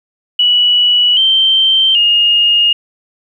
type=tone with pitch steps; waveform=sine; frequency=2941 / 3127 / 2847 Hz; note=F#7 / G7 / F7; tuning=-11 / -5 / +33 cents; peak=-7 dBFS; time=0.39-2.73 s; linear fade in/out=5 ms; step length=780 ms; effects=8-bit